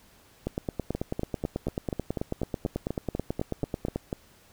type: two click trains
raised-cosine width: 2 ms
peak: -16 / -15 dBFS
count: 14 / 33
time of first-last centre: 0.95-4.128 / 0.47-3.96 s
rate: 4.09 / 9.17 Hz
effects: pink hiss -58 dBFS RMS until 4.52 s